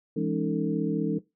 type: tone cluster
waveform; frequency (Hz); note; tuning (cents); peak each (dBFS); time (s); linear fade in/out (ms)
sine; 166.4 / 206 / 276.1 / 311 / 449; E3 / G#3 / C#4 / D#4 / A4; +17 / -14 / -7 / -1 / +35; -31; 0.16-1.19; 10
effects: noise-tail reverb RT60 0.2 s tail -17 dB re dry